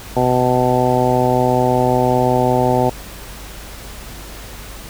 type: harmonic tone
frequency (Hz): 125.5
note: B2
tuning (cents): +28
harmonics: 1 / 2 / 3 / 4 / 5 / 6 / 7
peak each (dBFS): -20 / -20 / -20 / -20 / -20 / -20 / -20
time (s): 0.16-2.9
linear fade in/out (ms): 10
effects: added 50 Hz sine -35 dBFS peak until 4.89 s + pink hiss -35 dBFS RMS until 4.89 s